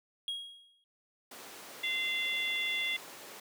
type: tone with exponential decay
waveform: triangle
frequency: 3286 Hz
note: G#7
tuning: 19 cents flat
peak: -30 dBFS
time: 0.28-0.84 s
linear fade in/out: 1 ms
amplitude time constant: 120 ms
type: high-pass noise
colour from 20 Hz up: pink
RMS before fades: -49 dBFS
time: 1.31-3.4 s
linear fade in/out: 5 ms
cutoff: 350 Hz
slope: 12 dB/octave
type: harmonic tone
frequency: 690 Hz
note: F5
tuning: 21 cents flat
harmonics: 3 / 4 / 5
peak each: -33 / -38 / -35 dBFS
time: 1.83-2.97 s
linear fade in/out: 10 ms
effects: none